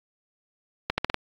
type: accelerating click train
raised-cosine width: 0.3 ms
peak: -7 dBFS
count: 5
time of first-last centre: 0.9-1.144 s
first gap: 80 ms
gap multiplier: 0.82
effects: AAC 64 kbps